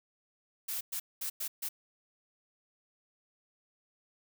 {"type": "noise bursts at uneven times", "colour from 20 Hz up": "blue", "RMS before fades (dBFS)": -36, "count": 5, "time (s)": [[0.68, 0.81], [0.92, 1], [1.21, 1.3], [1.4, 1.48], [1.62, 1.69]], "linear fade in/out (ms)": 10, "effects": []}